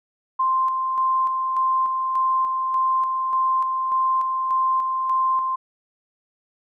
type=tone with tremolo; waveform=sine; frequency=1046.5 Hz; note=C6; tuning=in tune; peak=-17 dBFS; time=0.39-5.56 s; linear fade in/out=10 ms; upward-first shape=square; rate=1.7 Hz; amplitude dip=35%; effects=none